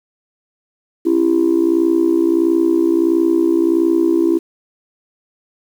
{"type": "tone with amplitude modulation", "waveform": "sine", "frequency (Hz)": 333.8, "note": "E4", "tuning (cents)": 22, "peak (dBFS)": -6, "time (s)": [1.05, 4.39], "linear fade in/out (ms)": 20, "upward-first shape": "sine", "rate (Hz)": 61.5, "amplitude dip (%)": 90, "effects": ["tanh soft clip ceiling -5 dBFS", "7-bit"]}